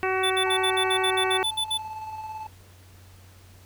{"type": "harmonic tone", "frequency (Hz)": 377, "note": "F#4", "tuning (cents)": 32, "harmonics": [1, 2, 3, 4, 5, 6, 7], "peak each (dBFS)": [-26, -29, -31, -32, -33, -34, -34], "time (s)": [0.03, 1.43], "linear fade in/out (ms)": 0}
{"type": "tone bursts", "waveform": "square", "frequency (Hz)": 3497, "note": "A7", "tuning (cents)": -11, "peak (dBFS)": -24, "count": 12, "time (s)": [0.23, 1.778], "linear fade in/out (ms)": 10, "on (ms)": 74, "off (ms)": 60}
{"type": "tone with tremolo", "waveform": "triangle", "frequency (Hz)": 872, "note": "A5", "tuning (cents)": -16, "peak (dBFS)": -30, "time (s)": [0.46, 2.47], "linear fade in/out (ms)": 5, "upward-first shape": "square", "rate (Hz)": 18, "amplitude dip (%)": 35}
{"effects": ["added 92 Hz sine -49 dBFS peak until 3.65 s", "pink hiss -55 dBFS RMS until 3.65 s"]}